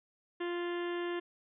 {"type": "harmonic tone", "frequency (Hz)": 348.7, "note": "F4", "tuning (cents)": -3, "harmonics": [1, 2, 3, 4, 5, 6, 7, 8, 9, 10], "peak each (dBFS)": [-34, -47, -45, -51, -45, -51, -59, -51, -53, -57], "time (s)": [0.4, 1.2], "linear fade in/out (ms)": 10, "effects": []}